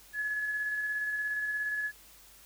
sine tone with tremolo, 1700 Hz, G#6, 40 cents sharp, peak -29 dBFS, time 0.13-1.92 s, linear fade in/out 50 ms, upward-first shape square, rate 17 Hz, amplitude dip 25%, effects added 50 Hz sine -64 dBFS peak until 2.45 s + white hiss -56 dBFS RMS until 2.45 s

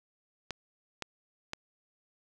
clicks, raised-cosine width 0.2 ms, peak -18 dBFS, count 3, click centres 0.507 / 1.023 / 1.534 s, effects none

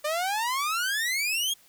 sawtooth exponential sweep, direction up, 587.3 to 3333 Hz, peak -22 dBFS, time 0.04-1.54 s, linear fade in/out 10 ms, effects white hiss -58 dBFS RMS until 1.68 s

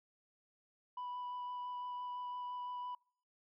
sine tone with vibrato, 987.8 Hz, B5, in tune, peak -38 dBFS, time 0.97-2.95 s, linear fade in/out 5 ms, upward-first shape sine, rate 5.9 Hz, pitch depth 8 cents each way, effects noise-tail reverb RT60 0.5 s tail -26 dB re dry + tanh soft clip ceiling -39 dBFS

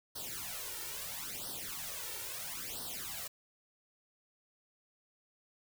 white noise with flanger, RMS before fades -42 dBFS, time 0.15-3.28 s, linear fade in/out 10 ms, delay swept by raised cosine 0.21 to 2.21 ms, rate 0.75 Hz, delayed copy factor +0.95, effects none

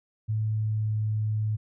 sine tone with pitch glide, 108.7 to 107.64 Hz, A2 to A2, -21 to -38 cents, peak -24 dBFS, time 0.28-1.57 s, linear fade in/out 20 ms, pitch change -17 cents, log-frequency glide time 0.41-0.96 s, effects none

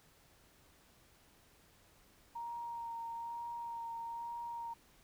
sine tone with vibrato, 932.3 Hz, A#5, in tune, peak -40 dBFS, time 2.35-4.74 s, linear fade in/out 10 ms, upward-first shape sine, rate 1.1 Hz, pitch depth 16 cents each way, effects pink hiss -66 dBFS RMS until 5.03 s

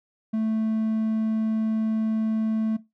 triangle tone, 220 Hz, A3, in tune, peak -20 dBFS, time 0.33-2.77 s, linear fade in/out 10 ms, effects noise-tail reverb RT60 0.2 s tail -17 dB re dry

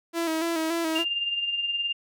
sawtooth tone with vibrato, 327.6 Hz, E4, 11 cents flat, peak -21 dBFS, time 0.13-1.05 s, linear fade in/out 50 ms, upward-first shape square, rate 3.5 Hz, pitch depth 41 cents each way
sine tone with tremolo, 2800 Hz, F7, 4 cents sharp, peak -23 dBFS, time 0.95-1.93 s, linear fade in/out 10 ms, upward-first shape sine, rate 19 Hz, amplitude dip 50%
effects none

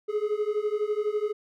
triangle beating tone pair, 415.3 / 427.3 Hz, G#4 / G#4, 0 / +49 cents, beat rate 12 Hz, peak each -26 dBFS, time 0.08-1.33 s, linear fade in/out 20 ms, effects none

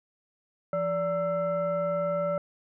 sine tone with frequency modulation, 580 Hz, D5, 22 cents flat, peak -25 dBFS, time 0.73-2.38 s, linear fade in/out 2 ms, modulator 751 Hz, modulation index 0.69, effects none

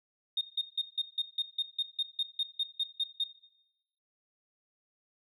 sine tone bursts, 3687 Hz, A#7, 20 cents flat, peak -26 dBFS, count 15, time 0.37-3.24 s, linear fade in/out 5 ms, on 42 ms, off 160 ms, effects noise-tail reverb RT60 0.9 s tail -17 dB re dry + tanh soft clip ceiling -23 dBFS

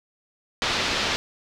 white low-pass noise, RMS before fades -25 dBFS, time 0.62-1.16 s, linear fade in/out 0 ms, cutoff 4700 Hz, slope 24 dB/octave, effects none

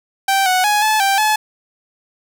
sawtooth tone with pitch steps, 780 / 739 / 835 / 864 / 785 / 858 Hz, G5 / F#5 / G#5 / A5 / G5 / A5, -9 / -2 / +9 / -32 / +2 / -44 cents, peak -9 dBFS, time 0.28-1.36 s, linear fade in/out 5 ms, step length 180 ms, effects none

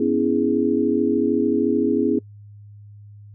sine chord, C# minor seventh, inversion third, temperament equal with one note detuned, 246.9 / 280.4 / 329.6 / 415.3 Hz, B3 / C#4 / E4 / G#4, 0 / +20 / 0 / 0 cents, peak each -22 dBFS, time 0-2.19 s, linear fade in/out 5 ms, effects noise-tail reverb RT60 0.1 s tail -24 dB re dry + added 103 Hz sine -40 dBFS peak until 3.34 s

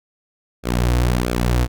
sawtooth tone with flanger, 60.6 Hz, B1, 32 cents flat, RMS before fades -18 dBFS, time 0.63-1.68 s, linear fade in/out 50 ms, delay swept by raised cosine 1 to 5.1 ms, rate 1.5 Hz, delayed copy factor -0.7, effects none

